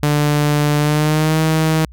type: tone with pitch glide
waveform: sawtooth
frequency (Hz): 147.8 to 158.41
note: D3 to D#3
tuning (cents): +11 to +31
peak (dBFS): -9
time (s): 0.03-1.85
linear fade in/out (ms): 0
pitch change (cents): +120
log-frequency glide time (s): 0.78-1.4
effects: added 60 Hz sine -36 dBFS peak until 1.92 s